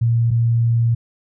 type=tone pair in turn; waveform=sine; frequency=116.54 / 116.54 Hz; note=A#2 / A#2; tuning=0 / 0 cents; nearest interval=unison; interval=0 cents; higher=neither; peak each=-13 dBFS; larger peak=neither; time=0.01-0.31 / 0.31-0.95 s; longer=second; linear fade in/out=10 ms; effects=none